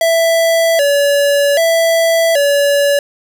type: tone with vibrato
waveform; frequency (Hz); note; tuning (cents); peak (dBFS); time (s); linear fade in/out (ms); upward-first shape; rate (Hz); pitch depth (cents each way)
square; 614; D#5; -23; -10; 0.01-2.99; 2; square; 0.64; 130
effects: none